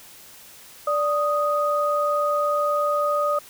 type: tone pair together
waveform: sine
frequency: 586 / 1244 Hz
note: D5 / D#6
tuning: -4 / -1 cents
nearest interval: octave + minor second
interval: 1303 cents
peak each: -22 dBFS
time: 0.87-3.39 s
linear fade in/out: 5 ms
effects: white hiss -46 dBFS RMS until 3.49 s